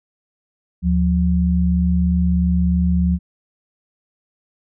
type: tone pair together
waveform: sine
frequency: 75.1 / 178.18 Hz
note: D2 / F3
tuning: +39 / +35 cents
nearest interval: octave + minor third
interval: 1496 cents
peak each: -17 / -16 dBFS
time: 0.82-3.19 s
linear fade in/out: 50 ms
effects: none